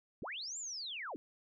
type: linear two-way sweep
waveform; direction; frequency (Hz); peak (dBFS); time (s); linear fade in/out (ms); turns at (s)
sine; up then down; 92.5 to 7459 to 217.9; -40; 0.22-1.16; 0; 0.58
effects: none